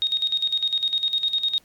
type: tone with tremolo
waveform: sine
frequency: 3729 Hz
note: A#7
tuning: in tune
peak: -18 dBFS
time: 0.02-1.58 s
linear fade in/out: 0 ms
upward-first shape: square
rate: 9.9 Hz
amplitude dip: 70%
effects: pink hiss -58 dBFS RMS until 1.64 s + MP3 96 kbps